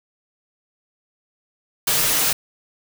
white noise with comb filter, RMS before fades -19 dBFS, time 1.87-2.33 s, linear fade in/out 5 ms, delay 6.5 ms, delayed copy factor +0.55, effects none

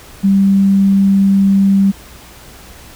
sine tone, 196 Hz, G3, in tune, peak -7 dBFS, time 0.23-1.92 s, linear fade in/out 20 ms, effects added 60 Hz sine -42 dBFS peak until 2.95 s + pink hiss -38 dBFS RMS until 2.95 s

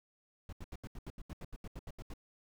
brown noise bursts, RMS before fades -44 dBFS, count 15, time 0.49-2.137 s, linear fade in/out 2 ms, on 37 ms, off 78 ms, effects none

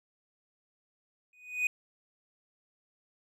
triangle tone with exponential growth, 2486 Hz, D#7, 2 cents flat, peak -21 dBFS, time 1.33-1.67 s, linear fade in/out 2 ms, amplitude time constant 73 ms, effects none

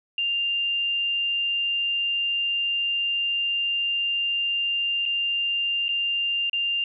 sine tone with dropouts, 2794 Hz, F7, in tune, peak -22 dBFS, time 0.18-6.84 s, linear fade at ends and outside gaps 2 ms, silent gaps 5.055-5.06 / 5.883-5.89 / 6.497-6.531 s, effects none

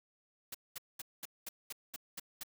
white noise bursts, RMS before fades -43 dBFS, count 9, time 0.52-2.434 s, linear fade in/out 5 ms, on 26 ms, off 210 ms, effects none

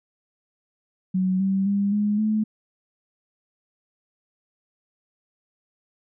sine tone with pitch steps, 186.3 / 193.2 / 200.4 / 207.8 / 215.5 Hz, F#3 / G3 / G3 / G#3 / A3, +12 / -25 / +38 / +1 / -36 cents, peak -19 dBFS, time 1.14-2.44 s, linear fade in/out 10 ms, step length 260 ms, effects none

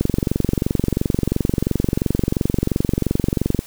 click train, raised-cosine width 3 ms, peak -4 dBFS, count 83, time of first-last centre 0.01-3.591 s, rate 22.9 Hz, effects white hiss -42 dBFS RMS until 3.66 s

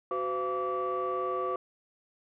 sine tone cluster, 372.9 / 510 / 687 / 1154 Hz, F#4 / C5 / F5 / D6, +14 / -44 / -29 / -31 cents, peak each -33 / -33 / -38 / -31 dBFS, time 0.11-1.56 s, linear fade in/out 2 ms, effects tanh soft clip ceiling -23 dBFS

